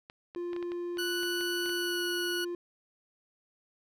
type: clicks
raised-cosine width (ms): 0.3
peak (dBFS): -29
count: 11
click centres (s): 0.099 / 0.349 / 0.532 / 0.564 / 0.627 / 0.719 / 0.972 / 1.232 / 1.41 / 1.66 / 1.694
type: tone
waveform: triangle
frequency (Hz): 349.2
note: F4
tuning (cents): 0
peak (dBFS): -31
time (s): 0.36-2.55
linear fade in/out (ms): 2
type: tone with pitch glide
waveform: 20% pulse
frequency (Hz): 1480 to 1466.4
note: F#6 to F#6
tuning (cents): 0 to -16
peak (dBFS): -27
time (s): 0.98-2.45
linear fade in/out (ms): 10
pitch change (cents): -16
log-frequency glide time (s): 1.76-2.04
effects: none